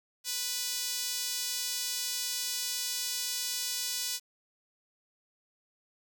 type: tone with high-pass filter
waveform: sawtooth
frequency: 493.9 Hz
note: B4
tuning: in tune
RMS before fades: -34 dBFS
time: 0.24-4.2 s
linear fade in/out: 50 ms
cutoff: 4700 Hz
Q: 1.2
effects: 9-bit